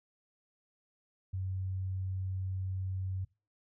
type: tone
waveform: sine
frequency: 94.2 Hz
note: F#2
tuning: 32 cents sharp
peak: -33 dBFS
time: 1.33-3.25 s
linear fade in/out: 10 ms
effects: noise-tail reverb RT60 0.3 s tail -22 dB re dry